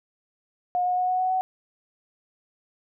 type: tone with pitch steps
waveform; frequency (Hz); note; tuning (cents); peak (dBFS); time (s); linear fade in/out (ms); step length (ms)
sine; 719 / 724.8 / 730.7 / 736.7 / 742.6 / 748.7; F#5 / F#5 / F#5 / F#5 / F#5 / F#5; -50 / -36 / -22 / -8 / +6 / +20; -21; 0.75-1.41; 0; 110
effects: none

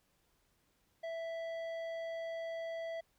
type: tone with tanh clipping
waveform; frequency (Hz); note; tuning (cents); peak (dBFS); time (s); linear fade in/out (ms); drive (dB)
sine; 660; E5; +2; -40; 1.03-3.01; 10; 11
effects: pink hiss -75 dBFS RMS until 3.18 s

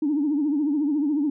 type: tone with vibrato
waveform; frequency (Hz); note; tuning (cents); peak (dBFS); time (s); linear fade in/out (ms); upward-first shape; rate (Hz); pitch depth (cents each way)
sine; 293.7; D4; 0; -19; 0.02-1.3; 5; triangle; 14; 140
effects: tanh soft clip ceiling -15 dBFS

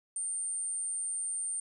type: tone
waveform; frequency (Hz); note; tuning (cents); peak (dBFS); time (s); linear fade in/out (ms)
sine; 8910; C#9; +8; -32; 0.16-1.6; 2
effects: none

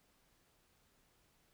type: silence
effects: pink hiss -73 dBFS RMS until 1.53 s

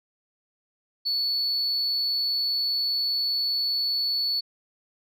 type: tone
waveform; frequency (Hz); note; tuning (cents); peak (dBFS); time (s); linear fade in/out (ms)
sine; 4435; C#8; 0; -21; 1.05-4.41; 20
effects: tanh soft clip ceiling -21 dBFS

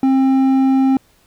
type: tone with hard clipping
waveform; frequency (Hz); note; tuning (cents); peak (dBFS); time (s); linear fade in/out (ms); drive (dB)
sine; 266; C4; +29; -12; 0.03-0.97; 2; 6
effects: pink hiss -55 dBFS RMS until 1.26 s

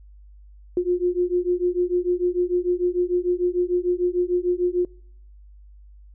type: beating tone pair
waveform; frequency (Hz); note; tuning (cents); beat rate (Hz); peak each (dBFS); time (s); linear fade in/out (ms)
sine; 353 / 359.7; F4 / F#4; +19 / -49; 6.7; -22; 0.77-4.85; 2
effects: noise-tail reverb RT60 0.6 s tail -24 dB re dry + added 50 Hz sine -44 dBFS peak until 6.14 s

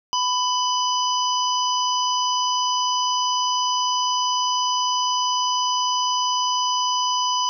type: harmonic tone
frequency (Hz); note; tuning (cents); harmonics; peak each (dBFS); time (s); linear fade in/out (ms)
997; B5; +16; 1 / 3 / 5 / 6; -21 / -26 / -28 / -29; 0.13-7.49; 0
effects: none

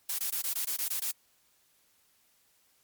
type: noise bursts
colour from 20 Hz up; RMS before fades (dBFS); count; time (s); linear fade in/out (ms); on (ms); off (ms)
blue; -32; 9; 0.09-1.114; 5; 96; 20
effects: white hiss -68 dBFS RMS until 2.83 s + MP3 96 kbps

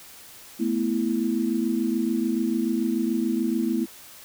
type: chord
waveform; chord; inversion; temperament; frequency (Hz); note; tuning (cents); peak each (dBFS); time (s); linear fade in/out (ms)
sine; A suspended second; none; equal; 220 / 246.9 / 329.6; A3 / B3 / E4; 0 / 0 / 0; -26; 0.59-3.86; 20
effects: white hiss -46 dBFS RMS until 4.24 s

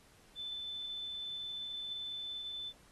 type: tone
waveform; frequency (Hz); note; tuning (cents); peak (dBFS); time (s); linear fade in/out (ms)
sine; 3520; A7; 0; -39; 0.35-2.73; 50
effects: pink hiss -64 dBFS RMS until 2.91 s + AAC 32 kbps

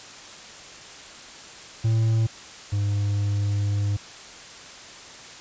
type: tone pair in turn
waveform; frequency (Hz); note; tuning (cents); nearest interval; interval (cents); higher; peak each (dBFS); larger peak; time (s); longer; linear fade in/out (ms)
triangle; 112.5 / 101.73; A2 / G#2; +39 / -35; major second; 174; first; -16 / -19; first; 1.84-2.27 / 2.72-3.97; second; 10
effects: white hiss -42 dBFS RMS until 5.4 s + resampled to 16000 Hz

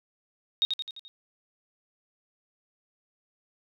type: tone with echo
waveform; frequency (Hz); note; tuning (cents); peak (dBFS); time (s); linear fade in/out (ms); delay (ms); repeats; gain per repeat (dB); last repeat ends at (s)
sine; 3729; A#7; 0; -20; 0.62-0.65; 0; 86; 5; -5; 1.08
effects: none

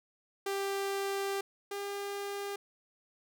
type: tone pair in turn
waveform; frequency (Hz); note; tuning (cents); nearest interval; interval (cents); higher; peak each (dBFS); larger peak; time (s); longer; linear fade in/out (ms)
sawtooth; 394.3 / 401.7; G4 / G4; +10 / +42; unison; 32; second; -28 / -32; first; 0.46-1.41 / 1.71-2.56; first; 5
effects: none

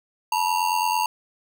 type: ring-modulated tone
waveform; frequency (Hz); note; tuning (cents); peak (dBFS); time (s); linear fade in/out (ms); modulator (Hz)
square; 922; A#5; -19; -18; 0.32-1.06; 2; 44.5
effects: none

